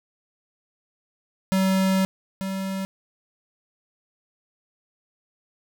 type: tone pair in turn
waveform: square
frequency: 190.4 / 192.17 Hz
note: F#3 / G3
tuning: +50 / -34 cents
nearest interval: unison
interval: 16 cents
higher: second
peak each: -19 / -27 dBFS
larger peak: first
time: 1.52-2.05 / 2.41-2.85 s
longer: first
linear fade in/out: 0 ms
effects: none